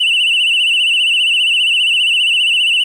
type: tone with vibrato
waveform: sine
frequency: 2837 Hz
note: F7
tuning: 27 cents sharp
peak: -8 dBFS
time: 0-2.84 s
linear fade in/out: 10 ms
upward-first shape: sine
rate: 15 Hz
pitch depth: 110 cents each way
effects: tanh soft clip ceiling -8 dBFS + 7-bit